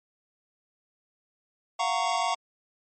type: chord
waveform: square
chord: Gb major seventh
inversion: third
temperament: just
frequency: 693.7 / 740 / 925 / 1110 Hz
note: F5 / Gb5 / Bb5 / Db6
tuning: -12 / 0 / -14 / +2 cents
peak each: -31 dBFS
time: 1.79-2.35 s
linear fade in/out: 10 ms
effects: MP3 32 kbps